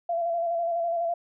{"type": "tone with vibrato", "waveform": "sine", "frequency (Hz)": 680, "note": "F5", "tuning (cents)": -46, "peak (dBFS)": -24, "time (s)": [0.09, 1.14], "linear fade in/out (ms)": 5, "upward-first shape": "square", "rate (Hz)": 12, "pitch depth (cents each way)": 28, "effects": []}